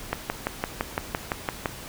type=click train; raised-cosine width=0.5 ms; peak=-9 dBFS; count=10; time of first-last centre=0.13-1.658 s; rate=5.89 Hz; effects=pink hiss -40 dBFS RMS until 1.88 s